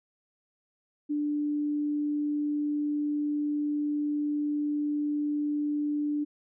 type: tone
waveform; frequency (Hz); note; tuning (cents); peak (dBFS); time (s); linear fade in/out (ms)
sine; 295; D4; +8; -26; 1.09-6.25; 20
effects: none